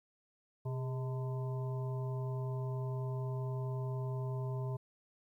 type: harmonic tone with a mistuned harmonic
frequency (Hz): 127.8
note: C3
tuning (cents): -40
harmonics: 1 / 3 / 5 / 7 / 8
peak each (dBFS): -35 / -45 / -49 / -52 / -53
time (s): 0.65-4.77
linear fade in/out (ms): 10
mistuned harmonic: 3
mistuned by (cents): +90
effects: 12-bit